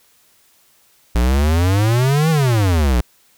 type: exponential two-way sweep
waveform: square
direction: up then down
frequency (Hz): 56.7 to 164.81 to 56.7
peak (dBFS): -13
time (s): 1.15-3.01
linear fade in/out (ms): 5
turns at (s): 2.3
effects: white hiss -55 dBFS RMS until 3.37 s